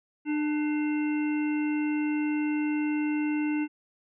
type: harmonic tone with a mistuned harmonic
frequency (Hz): 300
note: D4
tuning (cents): +37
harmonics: 1 / 3 / 5 / 7 / 9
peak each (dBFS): -25 / -41 / -43 / -41 / -40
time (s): 0.25-3.68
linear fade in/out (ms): 50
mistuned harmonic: 3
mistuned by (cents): -35
effects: none